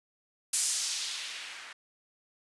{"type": "noise with low-pass filter sweep", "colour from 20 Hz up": "violet", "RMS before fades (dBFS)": -34, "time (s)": [0.53, 1.73], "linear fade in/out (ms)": 5, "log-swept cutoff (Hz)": [8800, 1600], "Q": 1.3, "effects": ["resampled to 24000 Hz"]}